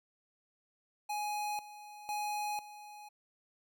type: tone with tremolo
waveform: square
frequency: 835 Hz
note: G#5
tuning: 9 cents sharp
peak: -35 dBFS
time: 1.09-3.09 s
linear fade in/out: 10 ms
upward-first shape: square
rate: 1 Hz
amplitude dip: 80%
effects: none